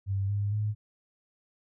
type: tone with pitch steps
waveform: sine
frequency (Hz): 98 / 101.81 / 105.76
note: G2 / G#2 / G#2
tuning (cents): 0 / -34 / +32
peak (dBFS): -26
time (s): 0.06-0.75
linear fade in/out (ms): 50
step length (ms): 230
effects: none